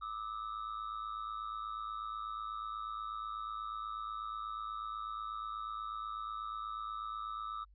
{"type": "ring-modulated tone", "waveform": "triangle", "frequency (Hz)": 1244.5, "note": "D#6", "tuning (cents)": 0, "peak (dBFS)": -34, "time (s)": [0.01, 7.65], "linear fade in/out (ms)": 20, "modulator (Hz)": 54.1, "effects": ["added 50 Hz sine -59 dBFS peak until 7.74 s", "resampled to 11025 Hz"]}